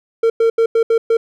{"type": "tone bursts at uneven times", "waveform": "triangle", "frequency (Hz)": 455.9, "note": "A#4", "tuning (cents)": -39, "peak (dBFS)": -8, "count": 6, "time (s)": [[0.23, 0.3], [0.4, 0.5], [0.58, 0.66], [0.75, 0.83], [0.9, 0.98], [1.1, 1.17]], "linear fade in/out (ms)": 5, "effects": []}